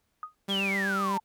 sine tone with exponential decay, 1244.5 Hz, D#6, in tune, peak -30 dBFS, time 0.23-0.35 s, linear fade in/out 1 ms, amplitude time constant 24 ms
sawtooth tone with vibrato, 196 Hz, G3, in tune, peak -26 dBFS, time 0.48-1.18 s, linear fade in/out 10 ms, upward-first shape triangle, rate 8 Hz, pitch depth 17 cents each way
sine exponential sweep, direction down, 3421 to 860 Hz, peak -27 dBFS, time 0.49-1.2 s, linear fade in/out 20 ms
effects pink hiss -75 dBFS RMS until 1.24 s

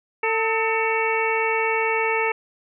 harmonic tone with a mistuned harmonic, 447.8 Hz, A4, 30 cents sharp, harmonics 1 / 2 / 3 / 4 / 5 / 6, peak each -24 / -25 / -30 / -30 / -25 / -29 dBFS, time 0.23-2.32 s, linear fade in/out 5 ms, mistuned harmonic 3, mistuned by -68 cents, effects none

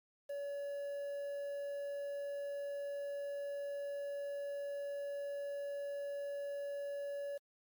triangle tone with quantisation, 567 Hz, C#5, 39 cents sharp, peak -37 dBFS, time 0.29-7.38 s, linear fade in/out 10 ms, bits 10, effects AAC 64 kbps

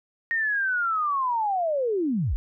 sine linear sweep, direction down, 1864.7 to 34.65 Hz, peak -22 dBFS, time 0.31-2.36 s, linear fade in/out 0 ms, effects none

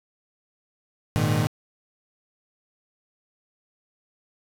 35% pulse chord, Ab suspended second, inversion none, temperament equal with one note detuned, 103.83 / 116.54 / 153.33 Hz, Ab2 / Bb2 / Eb3, 0 / 0 / -25 cents, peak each -24 / -23 / -22 dBFS, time 1.16-1.47 s, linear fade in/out 0 ms, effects resampled to 32000 Hz + 7-bit

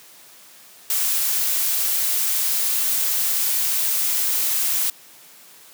blue noise, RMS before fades -21 dBFS, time 0.9-4.9 s, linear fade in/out 2 ms, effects white hiss -47 dBFS RMS until 5.73 s + high-pass 150 Hz 12 dB/octave

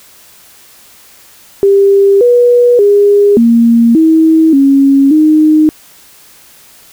sine tone with pitch steps, 396.5 / 485.3 / 407 / 232.5 / 320.5 / 275 / 309 Hz, G4 / B4 / G#4 / A#3 / E4 / C#4 / D#4, +20 / -30 / -35 / -4 / -49 / -14 / -12 cents, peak -3 dBFS, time 1.63-5.69 s, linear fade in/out 0 ms, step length 580 ms, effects white hiss -40 dBFS RMS until 6.92 s

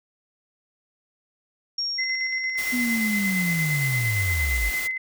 sine tone with exponential decay, 5560 Hz, F8, 9 cents flat, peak -23 dBFS, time 1.78-3.95 s, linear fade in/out 5 ms, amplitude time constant 470 ms
sine tone with tremolo, 2048 Hz, C7, 38 cents flat, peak -23 dBFS, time 1.98-4.98 s, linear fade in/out 10 ms, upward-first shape square, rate 8.7 Hz, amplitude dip 35%
white noise, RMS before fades -33 dBFS, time 2.57-4.88 s, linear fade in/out 20 ms
sine linear sweep, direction down, 250.2 to 48.93 Hz, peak -23 dBFS, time 2.72-4.71 s, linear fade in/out 20 ms
effects none

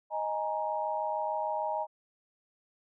sine chord, D# suspended fourth, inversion none, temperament equal with one note detuned, 622.3 / 830.6 / 937.2 Hz, D#5 / G#5 / A#5, 0 / 0 / +9 cents, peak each -34 dBFS, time 0.1-1.87 s, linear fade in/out 50 ms, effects none

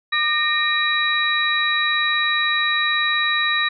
sine tone cluster, 1199 / 1845 / 2399 / 3891 Hz, D6 / A#6 / D7 / B7, +36 / -18 / +36 / -27 cents, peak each -24 / -20 / -28 / -22 dBFS, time 0.12-3.69 s, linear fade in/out 10 ms, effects none

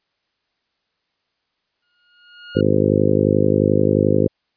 25% pulse tone with exponential growth, 1431 Hz, F6, 42 cents sharp, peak -26 dBFS, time 1.82-2.61 s, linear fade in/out 5 ms, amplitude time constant 170 ms
harmonic tone, 51.4 Hz, G#1, 17 cents flat, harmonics 2 / 3 / 4 / 5 / 6 / 7 / 8 / 9 / 10, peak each -22 / -22 / -22 / -22 / -22 / -22 / -22 / -22 / -22 dBFS, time 2.55-4.28 s, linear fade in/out 10 ms
effects white hiss -71 dBFS RMS until 4.56 s + resampled to 11025 Hz

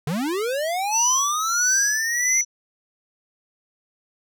square linear sweep, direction up, 135.4 to 2124 Hz, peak -23 dBFS, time 0.07-2.41 s, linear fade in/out 2 ms
sine tone with tremolo, 5920 Hz, F#8, in tune, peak -17 dBFS, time 0.9-2.45 s, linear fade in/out 50 ms, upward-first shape sine, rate 1.5 Hz, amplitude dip 75%
effects none

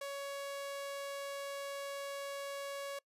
sawtooth tone, 559 Hz, C#5, 14 cents sharp, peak -36 dBFS, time 0.01-2.99 s, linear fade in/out 5 ms, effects noise-tail reverb RT60 0.1 s tail -23 dB re dry + resampled to 32000 Hz

